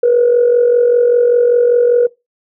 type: tone with amplitude modulation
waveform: sine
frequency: 482.2 Hz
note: B4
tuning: 41 cents flat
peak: -4 dBFS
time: 0.03-2.07 s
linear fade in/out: 5 ms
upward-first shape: sine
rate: 45.1 Hz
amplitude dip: 60%
effects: noise-tail reverb RT60 0.2 s tail -20 dB re dry + tanh soft clip ceiling -2 dBFS